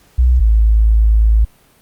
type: tone pair in turn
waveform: sine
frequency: 61.74 / 54.41 Hz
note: B1 / A1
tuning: 0 / -19 cents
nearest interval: major second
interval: 219 cents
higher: first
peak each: -7 dBFS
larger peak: neither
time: 0.18-0.4 / 0.4-1.45 s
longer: second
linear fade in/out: 10 ms
effects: pink hiss -51 dBFS RMS until 1.81 s + Opus 48 kbps